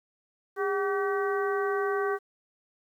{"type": "harmonic tone with a mistuned harmonic", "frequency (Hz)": 382.5, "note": "G4", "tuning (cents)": -42, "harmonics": [1, 2, 3, 4, 5], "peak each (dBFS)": [-27, -35, -33, -35, -40], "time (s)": [0.56, 2.19], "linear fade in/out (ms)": 50, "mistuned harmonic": 1, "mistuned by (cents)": 94, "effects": ["10-bit"]}